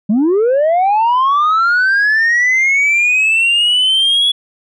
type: linear sweep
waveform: sine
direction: up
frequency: 193.9 to 3394 Hz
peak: -7 dBFS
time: 0.09-4.32 s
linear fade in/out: 10 ms
effects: tanh soft clip ceiling -8 dBFS